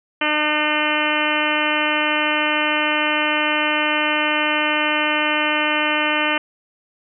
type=harmonic tone; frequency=302.2 Hz; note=D4; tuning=50 cents sharp; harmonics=1 / 2 / 3 / 4 / 5 / 6 / 7 / 8 / 9 / 10; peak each=-26 / -26 / -26 / -26 / -26 / -26 / -26 / -26 / -26 / -26 dBFS; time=0.21-6.38 s; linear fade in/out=5 ms; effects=none